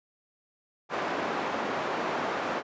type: band-pass noise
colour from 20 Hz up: white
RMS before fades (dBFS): -31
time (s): 0.89-2.63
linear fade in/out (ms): 50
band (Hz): 250 to 1100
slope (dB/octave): 12
effects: resampled to 16000 Hz